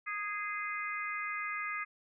harmonic tone, 413.6 Hz, G#4, 7 cents flat, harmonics 3 / 4 / 5 / 6, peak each -39 / -42 / -38 / -44 dBFS, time 0.06-1.85 s, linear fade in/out 20 ms, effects none

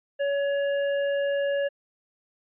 sine tone with hard clipping, 563 Hz, C#5, 27 cents sharp, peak -25 dBFS, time 0.19-1.69 s, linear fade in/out 20 ms, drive 10 dB, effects resampled to 8000 Hz

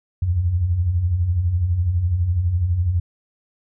sine beating tone pair, 77.78 / 89.78 Hz, D#2 / F2, 0 / +48 cents, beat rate 12 Hz, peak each -26 / -17 dBFS, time 0.22-3 s, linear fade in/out 5 ms, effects none

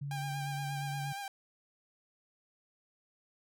sine tone, 141.8 Hz, C#3, 40 cents sharp, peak -36 dBFS, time 0.01-1.13 s, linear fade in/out 10 ms
sawtooth tone with vibrato, 797 Hz, G5, 28 cents sharp, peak -35 dBFS, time 0.11-1.28 s, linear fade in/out 2 ms, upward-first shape sine, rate 8.5 Hz, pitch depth 32 cents each way
effects none

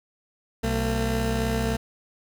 20% pulse tone pair together, 63.4 / 225.7 Hz, B1 / A3, +46 / +44 cents, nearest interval octave + minor seventh, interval 2198 cents, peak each -21 dBFS, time 0.63-1.77 s, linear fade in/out 10 ms, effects none

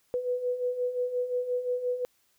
sine beating tone pair, 491.3 / 497 Hz, B4 / B4, -9 / +11 cents, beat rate 5.7 Hz, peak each -34 / -28 dBFS, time 0.14-2.05 s, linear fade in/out 0 ms, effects white hiss -69 dBFS RMS until 2.38 s

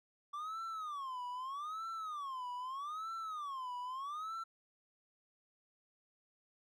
triangle tone with vibrato, 1148 Hz, D6, 40 cents flat, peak -38 dBFS, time 0.33-4.44 s, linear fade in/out 10 ms, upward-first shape sine, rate 0.8 Hz, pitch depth 270 cents each way, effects none

